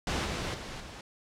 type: noise with level steps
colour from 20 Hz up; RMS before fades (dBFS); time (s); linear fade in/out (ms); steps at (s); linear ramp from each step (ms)
pink; -31 / -34 / -40 / -44; 0.07-1.01; 2; 0.25 / 0.54 / 0.8; 5
effects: low-pass 6000 Hz 12 dB/octave